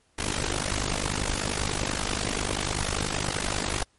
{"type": "noise with amplitude modulation", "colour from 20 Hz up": "pink", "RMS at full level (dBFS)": -24, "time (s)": [0.18, 3.84], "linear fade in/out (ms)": 10, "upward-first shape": "sine", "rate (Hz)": 50.3, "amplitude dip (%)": 95, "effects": ["pink hiss -66 dBFS RMS until 3.98 s", "MP3 48 kbps"]}